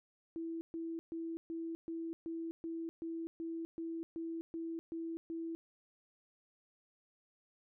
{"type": "tone bursts", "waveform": "sine", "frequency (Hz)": 329.6, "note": "E4", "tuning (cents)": 0, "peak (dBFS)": -38, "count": 14, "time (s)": [0.36, 5.55], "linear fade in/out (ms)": 0, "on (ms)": 250, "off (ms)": 130, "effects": []}